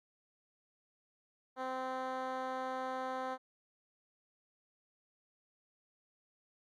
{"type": "tone with band-pass filter", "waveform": "10% pulse", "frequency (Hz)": 259.1, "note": "C4", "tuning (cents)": -17, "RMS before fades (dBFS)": -39, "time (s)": [1.56, 3.38], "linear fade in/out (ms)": 50, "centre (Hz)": 720, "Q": 0.85, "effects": ["Opus 48 kbps"]}